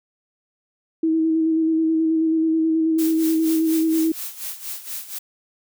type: tone with vibrato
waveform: sine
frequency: 321.4 Hz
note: E4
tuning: 44 cents flat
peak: -16 dBFS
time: 1.03-4.12 s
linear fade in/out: 5 ms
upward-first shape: square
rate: 9.3 Hz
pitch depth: 16 cents each way
type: noise with tremolo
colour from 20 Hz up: blue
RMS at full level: -29 dBFS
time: 2.98-5.19 s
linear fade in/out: 10 ms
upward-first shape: sine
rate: 4.2 Hz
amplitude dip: 75%
effects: none